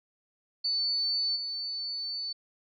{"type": "tone with level steps", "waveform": "sine", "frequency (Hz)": 4498, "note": "C#8", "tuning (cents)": 24, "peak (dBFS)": [-26, -32], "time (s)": [0.64, 2.33], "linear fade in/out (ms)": 10, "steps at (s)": 1.35, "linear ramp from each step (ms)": 20, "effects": []}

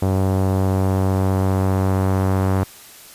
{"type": "tone with low-pass filter sweep", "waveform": "sawtooth", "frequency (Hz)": 95.2, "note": "F#2", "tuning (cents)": 50, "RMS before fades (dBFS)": -18, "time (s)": [0.02, 2.64], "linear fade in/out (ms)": 5, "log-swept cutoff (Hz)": [770, 1200], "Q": 1.1, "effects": ["white hiss -42 dBFS RMS until 3.14 s", "resampled to 32000 Hz"]}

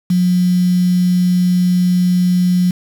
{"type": "tone with quantisation", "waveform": "sine", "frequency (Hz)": 180, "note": "F#3", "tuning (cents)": -47, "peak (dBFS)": -10, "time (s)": [0.1, 2.71], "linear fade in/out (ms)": 5, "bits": 5, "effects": []}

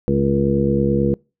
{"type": "harmonic tone with a mistuned harmonic", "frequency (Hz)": 69.3, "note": "C#2", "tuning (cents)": 0, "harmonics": [1, 2, 3, 4, 5, 6, 7], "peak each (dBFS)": [-27, -21, -19, -28, -22, -30, -21], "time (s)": [0.08, 1.14], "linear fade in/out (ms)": 0, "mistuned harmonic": 7, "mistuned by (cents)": -19, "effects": ["noise-tail reverb RT60 0.3 s tail -26 dB re dry"]}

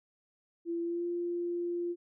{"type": "tone with pitch glide", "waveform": "sine", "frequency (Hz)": [338.8, 347.3], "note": ["E4", "F4"], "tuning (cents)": [48, -10], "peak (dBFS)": -31, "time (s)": [0.65, 1.96], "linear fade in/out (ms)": 50, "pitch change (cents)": 42, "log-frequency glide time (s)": [0.82, 1.06], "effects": []}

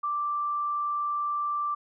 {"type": "tone", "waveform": "sine", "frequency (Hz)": 1174.7, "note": "D6", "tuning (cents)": 0, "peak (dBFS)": -26, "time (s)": [0.03, 1.75], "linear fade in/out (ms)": 10, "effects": []}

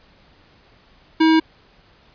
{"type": "tone", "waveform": "square", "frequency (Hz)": 320, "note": "D#4", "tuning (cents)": 49, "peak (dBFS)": -12, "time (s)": [1.2, 1.4], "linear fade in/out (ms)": 10, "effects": ["pink hiss -53 dBFS RMS until 2.14 s", "resampled to 11025 Hz"]}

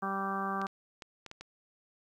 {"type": "harmonic tone", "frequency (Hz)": 194.9, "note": "G3", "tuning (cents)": -10, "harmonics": [1, 2, 3, 4, 5, 6, 7, 8], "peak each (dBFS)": [-38, -42, -47, -38, -44, -35, -46, -42], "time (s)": [0.02, 0.67], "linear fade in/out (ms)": 10}
{"type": "clicks", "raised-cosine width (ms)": 0.2, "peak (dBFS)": -27, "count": 6, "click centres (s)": [0.616, 0.668, 1.022, 1.263, 1.314, 1.41]}
{"effects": ["11-bit"]}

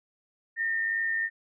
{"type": "tone pair together", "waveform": "sine", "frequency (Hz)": [1816, 1918.8], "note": ["A#6", "A#6"], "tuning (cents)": [-46, 50], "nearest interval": "minor second", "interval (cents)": 96, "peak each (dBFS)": [-26, -35], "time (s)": [0.56, 1.3], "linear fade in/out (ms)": 50, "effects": []}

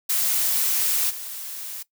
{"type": "noise with level steps", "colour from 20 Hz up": "blue", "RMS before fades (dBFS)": [-22, -34], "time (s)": [0.09, 1.83], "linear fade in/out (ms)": 10, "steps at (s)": 1.09, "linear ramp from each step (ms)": 20, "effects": ["noise-tail reverb RT60 0.1 s tail -18 dB re dry"]}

